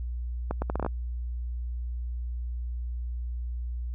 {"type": "accelerating click train", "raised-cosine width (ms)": 1, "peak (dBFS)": -15, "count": 8, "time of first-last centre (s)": [0.51, 0.863], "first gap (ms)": 110, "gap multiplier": 0.72, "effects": ["added 60 Hz sine -30 dBFS peak until 3.94 s"]}